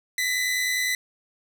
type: tone pair together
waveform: sawtooth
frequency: 1919.2 / 2009 Hz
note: A#6 / B6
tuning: +50 / +29 cents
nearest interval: minor second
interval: 79 cents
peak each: -28 / -20 dBFS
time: 0.18-0.95 s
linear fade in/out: 2 ms
effects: none